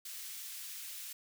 white high-pass noise, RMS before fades -45 dBFS, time 0.05-1.13 s, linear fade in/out 5 ms, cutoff 2200 Hz, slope 12 dB/octave, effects none

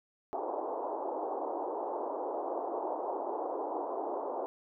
white band-pass noise, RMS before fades -36 dBFS, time 0.33-4.46 s, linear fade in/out 0 ms, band 310 to 940 Hz, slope 48 dB/octave, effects none

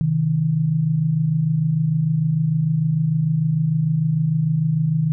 sine tone pair together, 131.7 / 158.37 Hz, C3 / D#3, +12 / +31 cents, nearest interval minor third, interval 319 cents, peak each -23 / -17 dBFS, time 0.01-5.12 s, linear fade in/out 0 ms, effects none

